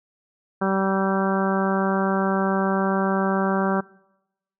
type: harmonic tone with a mistuned harmonic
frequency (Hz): 192.9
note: G3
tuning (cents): -28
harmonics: 1 / 2 / 3 / 4 / 5 / 6 / 7 / 8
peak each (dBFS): -23 / -26 / -28 / -29 / -30 / -31 / -31 / -32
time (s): 0.61-3.81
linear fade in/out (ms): 10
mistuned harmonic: 8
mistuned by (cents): +17
effects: noise-tail reverb RT60 0.9 s tail -23 dB re dry